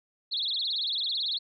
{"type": "tone with vibrato", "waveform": "sine", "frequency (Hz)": 3815, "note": "A#7", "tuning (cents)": 39, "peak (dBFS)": -27, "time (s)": [0.31, 1.39], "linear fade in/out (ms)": 20, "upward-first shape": "triangle", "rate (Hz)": 18, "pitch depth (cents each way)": 280, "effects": []}